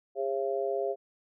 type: harmonic tone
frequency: 135.6 Hz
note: C#3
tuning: 38 cents flat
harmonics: 3 / 4 / 5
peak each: -31 / -33 / -33 dBFS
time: 0.15-0.96 s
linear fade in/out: 50 ms
effects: none